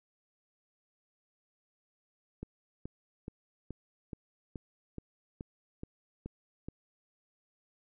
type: click train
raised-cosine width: 3 ms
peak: -27 dBFS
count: 11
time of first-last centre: 2.43-6.685 s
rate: 2.35 Hz
effects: none